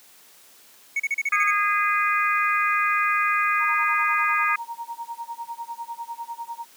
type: tone bursts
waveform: triangle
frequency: 2217 Hz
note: C#7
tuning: in tune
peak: -19 dBFS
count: 8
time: 0.96-1.509 s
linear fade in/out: 5 ms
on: 38 ms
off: 35 ms
type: harmonic tone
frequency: 410.6 Hz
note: G#4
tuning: 20 cents flat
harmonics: 3 / 4 / 5 / 6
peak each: -22 / -26 / -26 / -27 dBFS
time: 1.32-4.56 s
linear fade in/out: 5 ms
type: tone with tremolo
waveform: sine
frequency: 932.3 Hz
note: A#5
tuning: in tune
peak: -28 dBFS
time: 3.59-6.66 s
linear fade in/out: 50 ms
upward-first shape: sine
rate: 10 Hz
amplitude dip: 95%
effects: white hiss -52 dBFS RMS until 6.76 s + high-pass 200 Hz 12 dB/octave